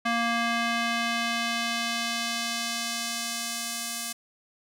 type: tone with band-pass filter sweep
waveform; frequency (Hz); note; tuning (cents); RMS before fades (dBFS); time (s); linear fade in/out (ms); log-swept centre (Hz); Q
square; 233.1; A#3; 0; -29; 0.05-4.13; 10; 1700 to 9100; 0.79
effects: none